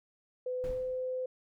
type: tone with pitch glide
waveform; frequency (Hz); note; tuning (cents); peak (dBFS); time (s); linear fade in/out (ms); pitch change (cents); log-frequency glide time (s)
sine; 504 to 511; B4 to C5; +35 to -41; -32; 0.46-1.26; 5; +24; 0.57-0.8
type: noise with exponential decay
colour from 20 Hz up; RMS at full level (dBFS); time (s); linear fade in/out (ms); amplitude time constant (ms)
brown; -39; 0.64-1.15; 0; 110
effects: none